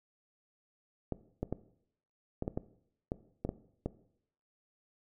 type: clicks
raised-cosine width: 2 ms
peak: -20 dBFS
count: 10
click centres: 1.123 / 1.43 / 1.526 / 2.424 / 2.479 / 2.575 / 3.119 / 3.45 / 3.491 / 3.86 s
effects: noise-tail reverb RT60 0.7 s tail -17 dB re dry